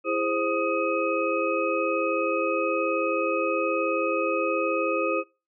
sine tone cluster, 333.1 / 412 / 525 / 1246 / 2545 Hz, E4 / G#4 / C5 / D#6 / D#7, +18 / -14 / +6 / +2 / +39 cents, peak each -29 / -31 / -27 / -29 / -31 dBFS, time 0.04-5.24 s, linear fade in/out 50 ms, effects noise-tail reverb RT60 0.3 s tail -25 dB re dry

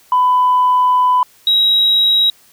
sine tone pair in turn, 1000 / 3836 Hz, B5 / A#7, +21 / +49 cents, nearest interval octave + major seventh, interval 2328 cents, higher second, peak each -8 dBFS, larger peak neither, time 0.12-1.23 / 1.47-2.3 s, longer first, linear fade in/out 2 ms, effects tanh soft clip ceiling -5 dBFS + white hiss -49 dBFS RMS until 2.52 s

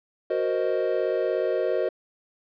triangle chord, C half-diminished seventh, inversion second, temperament equal, 370 / 466.2 / 523.3 / 622.3 Hz, Gb4 / Bb4 / C5 / Eb5, 0 / 0 / 0 / 0 cents, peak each -26 dBFS, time 0.3-1.89 s, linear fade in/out 5 ms, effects resampled to 11025 Hz

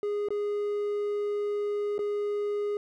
triangle tone with dropouts, 412.6 Hz, G#4, 11 cents flat, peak -25 dBFS, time 0.03-2.77 s, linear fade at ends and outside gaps 1 ms, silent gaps 0.286-0.305 / 1.981-1.991 s, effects none

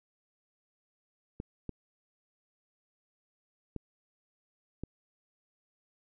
clicks, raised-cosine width 3 ms, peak -24 dBFS, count 4, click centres 1.401 / 1.693 / 3.763 / 4.836 s, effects none

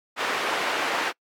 white band-pass noise, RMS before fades -26 dBFS, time 0.16-1.13 s, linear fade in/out 50 ms, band 380 to 2000 Hz, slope 12 dB/octave, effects noise-tail reverb RT60 0.1 s tail -26 dB re dry + MP3 96 kbps

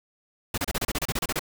pink noise bursts, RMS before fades -27 dBFS, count 13, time 0.54-1.394 s, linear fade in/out 5 ms, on 38 ms, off 30 ms, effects none

